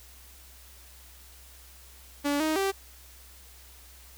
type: tone with pitch steps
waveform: sawtooth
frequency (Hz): 287.1 / 313 / 389.9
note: D4 / D#4 / G4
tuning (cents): -39 / +10 / -9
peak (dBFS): -21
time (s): 2.24-2.72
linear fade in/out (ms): 20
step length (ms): 160
effects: added 63 Hz sine -52 dBFS peak until 4.17 s + white hiss -53 dBFS RMS until 4.17 s